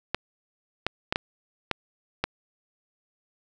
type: clicks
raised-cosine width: 0.3 ms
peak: -8 dBFS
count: 6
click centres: 0.146 / 0.866 / 1.125 / 1.159 / 1.713 / 2.24 s
effects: none